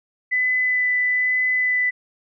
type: tone with vibrato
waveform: sine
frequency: 2001 Hz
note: B6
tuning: 22 cents sharp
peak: -17 dBFS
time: 0.31-1.91 s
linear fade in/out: 20 ms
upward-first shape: sine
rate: 1.1 Hz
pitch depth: 8 cents each way
effects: none